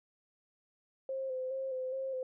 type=tone with vibrato; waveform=sine; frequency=523.3 Hz; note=C5; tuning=in tune; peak=-34 dBFS; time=1.09-2.23 s; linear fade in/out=2 ms; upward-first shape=square; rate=2.4 Hz; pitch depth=29 cents each way; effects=none